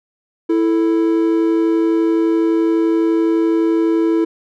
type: tone pair together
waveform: triangle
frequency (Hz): 329.6 / 441.4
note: E4 / A4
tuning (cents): 0 / +5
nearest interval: perfect fourth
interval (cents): 505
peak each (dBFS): -11 / -18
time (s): 0.49-4.25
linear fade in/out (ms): 10
effects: none